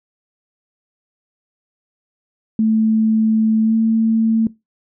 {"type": "tone with pitch glide", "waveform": "sine", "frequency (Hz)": [220, 223.8], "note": ["A3", "A3"], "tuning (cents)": [0, 30], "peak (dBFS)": -12, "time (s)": [2.59, 4.47], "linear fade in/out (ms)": 2, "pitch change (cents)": 30, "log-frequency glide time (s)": [3.63, 3.74], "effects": ["noise-tail reverb RT60 0.2 s tail -20 dB re dry"]}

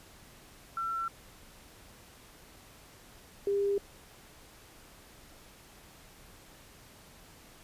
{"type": "tone pair in turn", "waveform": "sine", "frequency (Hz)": [1348, 400.8], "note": ["E6", "G4"], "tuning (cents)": [38, 38], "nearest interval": "octave + major sixth", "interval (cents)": 2100, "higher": "first", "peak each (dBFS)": [-31, -26], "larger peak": "second", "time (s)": [[0.77, 1.08], [3.47, 3.78]], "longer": "neither", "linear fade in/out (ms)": 2, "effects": ["pink hiss -55 dBFS RMS until 7.63 s", "resampled to 32000 Hz"]}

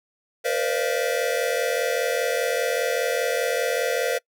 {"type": "tone cluster", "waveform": "square", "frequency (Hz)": [471, 516, 592, 683, 1946], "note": ["A#4", "C5", "D5", "F5", "B6"], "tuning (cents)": [18, -24, 14, -39, -26], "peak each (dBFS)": [-27, -27, -31, -31, -34], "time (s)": [0.44, 4.19], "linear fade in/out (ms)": 20, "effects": ["noise-tail reverb RT60 0.1 s tail -25 dB re dry"]}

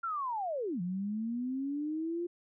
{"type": "linear two-way sweep", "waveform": "sine", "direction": "down then up", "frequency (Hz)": [1396.9, 172, 351.9], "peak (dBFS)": -32, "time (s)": [0.03, 2.27], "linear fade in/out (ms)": 10, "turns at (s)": 0.81, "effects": []}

